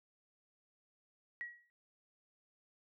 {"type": "tone with exponential decay", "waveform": "sine", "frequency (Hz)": 1914, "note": "A#6", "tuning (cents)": 45, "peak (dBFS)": -37, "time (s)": [1.41, 1.7], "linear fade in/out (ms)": 0, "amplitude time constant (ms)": 61, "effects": []}